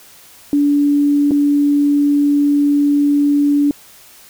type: tone with dropouts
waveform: sine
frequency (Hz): 288.3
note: D4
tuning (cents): -32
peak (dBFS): -10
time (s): 0.53-3.71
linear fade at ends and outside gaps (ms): 1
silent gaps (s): 1.309-1.316
effects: white hiss -43 dBFS RMS until 4.29 s